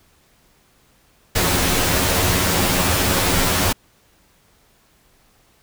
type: noise with comb filter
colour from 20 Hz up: pink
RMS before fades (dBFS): -18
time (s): 1.35-3.73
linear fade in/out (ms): 10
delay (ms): 11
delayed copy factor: +0.75
effects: pink hiss -57 dBFS RMS until 5.62 s